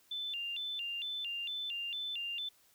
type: tone with vibrato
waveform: sine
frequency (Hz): 3136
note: G7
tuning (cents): 0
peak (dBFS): -36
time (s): 0.11-2.49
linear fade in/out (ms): 5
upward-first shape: square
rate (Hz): 2.2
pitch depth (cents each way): 200
effects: white hiss -67 dBFS RMS until 2.74 s